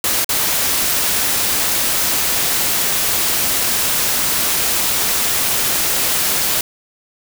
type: noise with dropouts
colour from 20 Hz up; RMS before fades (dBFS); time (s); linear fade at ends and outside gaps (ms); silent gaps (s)
white; -17; 0.04-6.61; 2; 0.245-0.291
effects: none